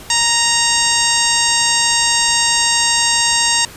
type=harmonic tone with a mistuned harmonic; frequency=932.3 Hz; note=A#5; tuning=in tune; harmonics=1 / 2 / 3 / 4 / 5 / 6 / 7 / 8 / 9; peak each=-21 / -21 / -21 / -21 / -21 / -21 / -21 / -21 / -21 dBFS; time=0.1-3.65 s; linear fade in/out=2 ms; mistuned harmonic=6; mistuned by=-16 cents; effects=pink hiss -36 dBFS RMS until 3.76 s + resampled to 32000 Hz